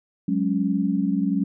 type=chord; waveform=sine; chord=F# suspended second; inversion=none; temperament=equal with one note detuned; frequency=185 / 206 / 277.2 Hz; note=F#3 / G#3 / C#4; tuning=0 / -14 / 0 cents; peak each=-24 dBFS; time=0.28-1.44 s; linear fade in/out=5 ms; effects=none